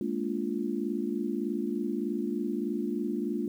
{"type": "chord", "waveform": "sine", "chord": "Bb dominant seventh", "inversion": "third", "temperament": "just", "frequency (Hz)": [209.8, 233.1, 291.4, 349.6], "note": ["Ab3", "Bb3", "D4", "F4"], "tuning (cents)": [18, 0, -13, 2], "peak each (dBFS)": -34, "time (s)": [0.01, 3.48], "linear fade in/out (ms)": 2, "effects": ["10-bit"]}